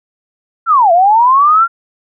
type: linear two-way sweep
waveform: sine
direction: down then up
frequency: 1396.9 to 661 to 1396.9 Hz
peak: -5 dBFS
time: 0.66-1.68 s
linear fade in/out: 50 ms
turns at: 0.92 s
effects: none